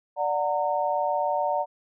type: chord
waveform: sine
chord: D augmented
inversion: none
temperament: just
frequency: 587.3 / 734.2 / 917.7 Hz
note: D5 / F#5 / A#5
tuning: 0 / -14 / -27 cents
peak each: -27 dBFS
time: 0.16-1.66 s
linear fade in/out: 50 ms
effects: none